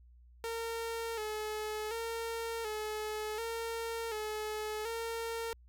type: tone with vibrato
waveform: sawtooth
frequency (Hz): 443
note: A4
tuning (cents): +12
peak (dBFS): -32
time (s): 0.44-5.53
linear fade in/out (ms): 0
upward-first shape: square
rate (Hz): 0.68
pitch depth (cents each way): 59
effects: added 60 Hz sine -56 dBFS peak until 5.68 s